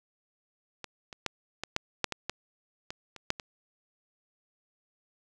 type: clicks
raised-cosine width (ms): 0.2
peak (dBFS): -21 / -25 / -12 / -16 / -10 / -8 / -15 / -14 / -20 / -27 / -9 / -21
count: 12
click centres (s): 0.843 / 1.128 / 1.263 / 1.636 / 1.764 / 2.043 / 2.123 / 2.296 / 2.905 / 3.163 / 3.304 / 3.398
effects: none